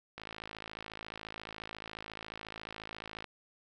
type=click train; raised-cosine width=0.3 ms; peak=-26 dBFS; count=167; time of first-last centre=0.18-3.243 s; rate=54.2 Hz; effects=none